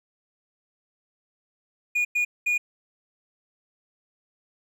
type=tone bursts at uneven times; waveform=triangle; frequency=2444 Hz; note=D#7; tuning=32 cents flat; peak=-19 dBFS; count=3; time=1.95-2.05 / 2.15-2.25 / 2.46-2.58 s; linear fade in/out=10 ms; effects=none